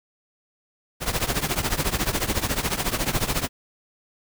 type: noise with tremolo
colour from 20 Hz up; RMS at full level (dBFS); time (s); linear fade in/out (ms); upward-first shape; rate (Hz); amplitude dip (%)
pink; -21; 1-3.49; 50; triangle; 14; 90
effects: none